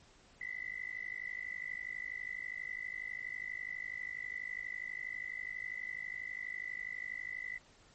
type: tone with amplitude modulation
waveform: sine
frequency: 1999 Hz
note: B6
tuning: 20 cents sharp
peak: -35 dBFS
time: 0.41-7.58 s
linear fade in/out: 5 ms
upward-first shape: sine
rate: 52.2 Hz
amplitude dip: 100%
effects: pink hiss -63 dBFS RMS until 7.94 s + MP3 32 kbps